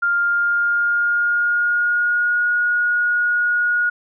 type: tone with pitch glide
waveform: sine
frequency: 1400 to 1444.4 Hz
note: F6 to F#6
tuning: +4 to -42 cents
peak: -15 dBFS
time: 0.02-3.9 s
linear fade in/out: 10 ms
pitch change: +54 cents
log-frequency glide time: 0.12-2.47 s
effects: none